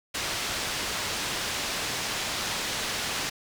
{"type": "low-pass noise", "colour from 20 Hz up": "white", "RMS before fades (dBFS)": -31, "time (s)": [0.14, 3.3], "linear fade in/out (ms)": 10, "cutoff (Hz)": 5300, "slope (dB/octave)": 12, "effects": []}